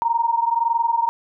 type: tone pair together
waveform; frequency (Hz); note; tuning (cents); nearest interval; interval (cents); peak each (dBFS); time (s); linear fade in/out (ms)
sine; 923 / 944.6; A#5 / A#5; -17 / +23; unison; 40; -19 / -21; 0.02-1.09; 0
effects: none